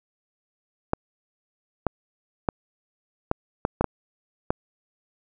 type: clicks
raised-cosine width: 1 ms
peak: -7 dBFS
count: 8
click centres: 0.934 / 1.867 / 2.488 / 3.314 / 3.651 / 3.81 / 3.843 / 4.505 s
effects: none